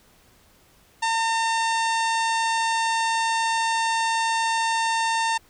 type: harmonic tone with a mistuned harmonic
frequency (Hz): 907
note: A#5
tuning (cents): -48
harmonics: 1 / 2 / 3 / 4 / 5 / 6 / 7 / 8 / 9 / 10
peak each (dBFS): -22 / -28 / -32 / -34 / -36 / -38 / -39 / -40 / -41 / -42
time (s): 1.02-5.38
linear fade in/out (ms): 10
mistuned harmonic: 9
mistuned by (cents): +20
effects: pink hiss -57 dBFS RMS until 5.49 s